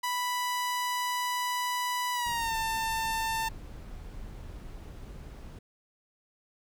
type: tone with pitch glide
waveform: sawtooth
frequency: 987.8 to 895.4 Hz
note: B5 to A5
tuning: 0 to +30 cents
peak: -25 dBFS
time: 0.03-3.49 s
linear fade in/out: 10 ms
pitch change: -170 cents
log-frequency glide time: 2.13-2.55 s
type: noise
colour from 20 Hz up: brown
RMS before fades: -43 dBFS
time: 2.26-5.59 s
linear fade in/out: 5 ms
effects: none